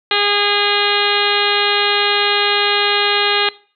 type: harmonic tone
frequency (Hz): 409.5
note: G#4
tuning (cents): -24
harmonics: 1 / 2 / 3 / 4 / 5 / 6 / 7 / 8 / 9 / 10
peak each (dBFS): -22 / -22 / -22 / -22 / -22 / -22 / -22 / -22 / -22 / -22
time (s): 0.11-3.49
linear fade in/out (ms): 2
effects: noise-tail reverb RT60 0.4 s tail -20 dB re dry